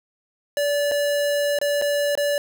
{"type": "tone with dropouts", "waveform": "square", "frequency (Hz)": 578, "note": "D5", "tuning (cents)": -28, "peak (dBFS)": -20, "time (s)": [0.57, 2.38], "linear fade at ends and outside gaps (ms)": 1, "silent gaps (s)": [[0.914, 0.918], [1.588, 1.614], [1.815, 1.821], [2.153, 2.175]], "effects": []}